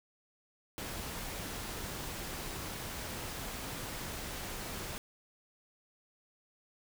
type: noise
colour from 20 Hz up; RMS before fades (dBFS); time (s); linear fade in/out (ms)
pink; -41; 0.78-4.98; 0
effects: none